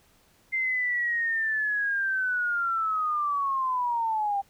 sine linear sweep, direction down, 2093 to 784 Hz, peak -24 dBFS, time 0.52-4.42 s, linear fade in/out 20 ms, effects pink hiss -62 dBFS RMS until 4.49 s

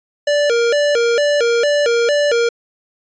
square tone with vibrato, 523.3 Hz, C5, in tune, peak -13 dBFS, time 0.27-2.49 s, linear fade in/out 5 ms, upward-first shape square, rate 2.2 Hz, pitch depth 190 cents each way, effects resampled to 16000 Hz

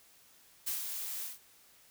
blue noise with ADSR envelope, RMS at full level -34 dBFS, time 0.66-1.39 s, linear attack 16 ms, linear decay 140 ms, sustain -5 dB, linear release 160 ms, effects white hiss -62 dBFS RMS until 1.9 s

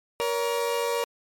30% pulse tone pair together, 472.3 / 566 Hz, A#4 / C#5, +23 / +36 cents, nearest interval minor third, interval 313 cents, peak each -23 / -27 dBFS, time 0.2-1.04 s, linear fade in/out 0 ms, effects MP3 64 kbps

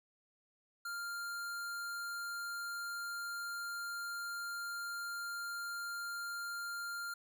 square tone, 1396.9 Hz, F6, in tune, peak -40 dBFS, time 0.85-7.14 s, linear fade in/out 5 ms, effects none

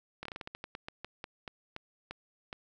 slowing click train, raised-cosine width 0.3 ms, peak -24 dBFS, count 17, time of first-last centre 0.23-2.529 s, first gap 24 ms, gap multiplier 1.21, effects none

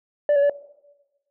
sine tone with pitch steps, 586 / 565 / 575 Hz, D5 / C#5 / D5, -4 / +33 / -37 cents, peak -12 dBFS, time 0.29-0.497 s, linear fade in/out 2 ms, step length 69 ms, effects noise-tail reverb RT60 1.0 s tail -19 dB re dry + tanh soft clip ceiling -14 dBFS

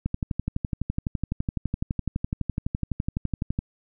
click train, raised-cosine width 5 ms, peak -13 dBFS, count 43, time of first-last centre 0.06-3.589 s, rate 11.9 Hz, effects none

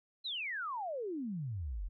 sine exponential sweep, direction down, 4186 to 39.3 Hz, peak -36 dBFS, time 0.24-1.89 s, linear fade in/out 20 ms, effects none

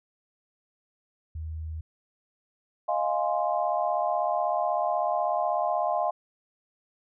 sine tone, 79.3 Hz, D#2, 33 cents sharp, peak -32 dBFS, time 1.35-1.81 s, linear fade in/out 5 ms
sine chord, F minor seventh, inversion third, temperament equal, 622.3 / 698.5 / 830.6 / 1046.5 Hz, Eb5 / F5 / Ab5 / C6, 0 / 0 / 0 / 0 cents, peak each -29 / -27 / -31 / -32 dBFS, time 2.88-6.11 s, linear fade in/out 10 ms
effects none

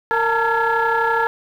sine tone cluster, 461.1 / 884 / 916 / 1371 / 1688 Hz, A#4 / A5 / A#5 / F6 / G#6, -19 / +8 / -31 / -32 / +28 cents, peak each -21 dBFS, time 0.11-1.27 s, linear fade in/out 0 ms, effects tanh soft clip ceiling -9 dBFS + 8-bit

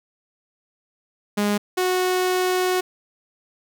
sawtooth tone pair in turn, 206.1 / 367.2 Hz, G#3 / F#4, -13 / -13 cents, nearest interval minor seventh, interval 1000 cents, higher second, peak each -15 dBFS, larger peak neither, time 1.37-1.58 / 1.77-2.81 s, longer second, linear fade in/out 10 ms, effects none

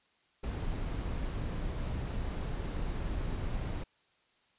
brown noise, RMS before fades -35 dBFS, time 0.43-3.84 s, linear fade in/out 10 ms, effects white hiss -70 dBFS RMS until 4.58 s + resampled to 8000 Hz

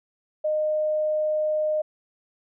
sine tone, 614 Hz, D#5, 23 cents flat, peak -21 dBFS, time 0.44-1.82 s, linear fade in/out 10 ms, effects none

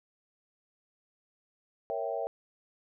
sine chord, A# diminished seventh, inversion none, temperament equal with one note detuned, 464.6 / 554.4 / 659.3 / 784 Hz, A#4 / C#5 / E5 / G5, -6 / 0 / 0 / 0 cents, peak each -37 / -36 / -35 / -38 dBFS, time 1.9-2.27 s, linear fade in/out 0 ms, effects none

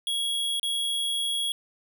square tone with dropouts, 3322 Hz, G#7, in tune, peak -26 dBFS, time 0.07-1.52 s, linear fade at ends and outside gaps 1 ms, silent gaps 0.597-0.63 s, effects none

